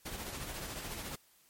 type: noise with tremolo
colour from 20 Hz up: pink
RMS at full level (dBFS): -40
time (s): 0.05-1.16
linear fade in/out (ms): 10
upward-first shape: triangle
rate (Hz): 14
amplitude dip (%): 45
effects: white hiss -66 dBFS RMS until 1.49 s + MP3 64 kbps